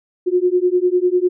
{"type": "beating tone pair", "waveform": "sine", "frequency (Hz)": [355.7, 365.7], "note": ["F4", "F#4"], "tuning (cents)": [32, -20], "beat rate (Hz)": 10, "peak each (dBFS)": -16, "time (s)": [0.26, 1.29], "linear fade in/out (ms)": 20, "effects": []}